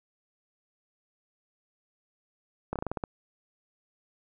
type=slowing click train; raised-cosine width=1 ms; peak=-17 dBFS; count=8; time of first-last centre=2.73-3.038 s; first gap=27 ms; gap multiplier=1.16; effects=none